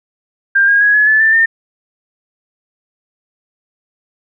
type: tone with pitch steps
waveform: sine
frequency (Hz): 1594 / 1628.4 / 1663.6 / 1699.5 / 1736.3 / 1773.8 / 1812.1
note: G6 / G#6 / G#6 / G#6 / A6 / A6 / A#6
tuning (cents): +28 / -35 / +2 / +39 / -23 / +14 / -49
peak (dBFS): -7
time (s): 0.55-1.46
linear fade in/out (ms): 10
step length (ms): 130
effects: none